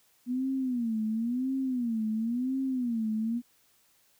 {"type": "tone with vibrato", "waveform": "sine", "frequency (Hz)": 240.7, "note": "B3", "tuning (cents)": -44, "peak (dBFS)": -27, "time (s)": [0.26, 3.42], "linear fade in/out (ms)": 50, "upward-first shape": "sine", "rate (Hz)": 0.96, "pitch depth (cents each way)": 180, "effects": ["white hiss -66 dBFS RMS until 4.19 s"]}